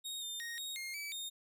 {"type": "tone with pitch steps", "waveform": "sawtooth", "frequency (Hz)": [3739, 3600, 1867, 3752, 2130, 2298, 3683], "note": ["A#7", "A7", "A#6", "A#7", "C7", "D7", "A#7"], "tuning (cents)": [4, 39, 2, 11, 30, -38, -22], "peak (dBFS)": -37, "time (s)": [0.04, 1.3], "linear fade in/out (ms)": 20, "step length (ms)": 180, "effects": []}